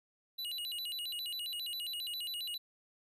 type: tone with vibrato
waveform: square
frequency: 3382 Hz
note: G#7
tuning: 31 cents sharp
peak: -38 dBFS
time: 0.38-2.58 s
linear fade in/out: 10 ms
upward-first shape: square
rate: 7.4 Hz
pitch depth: 280 cents each way
effects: none